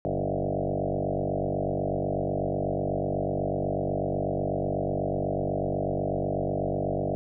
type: tone with frequency modulation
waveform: sine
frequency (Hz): 382.8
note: G4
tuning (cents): -41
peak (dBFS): -25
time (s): 0.05-7.15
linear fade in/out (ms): 0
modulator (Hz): 48.1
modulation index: 6.4
effects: none